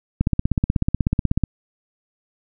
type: click train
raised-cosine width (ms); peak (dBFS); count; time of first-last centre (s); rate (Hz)
5; -5; 21; 0.21-1.437; 16.3
effects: none